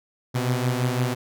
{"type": "beating tone pair", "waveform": "sawtooth", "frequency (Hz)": [123.47, 129.37], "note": ["B2", "C3"], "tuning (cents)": [0, -19], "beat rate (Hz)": 5.9, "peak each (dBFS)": [-19, -23], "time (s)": [0.34, 1.15], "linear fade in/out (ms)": 20, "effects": []}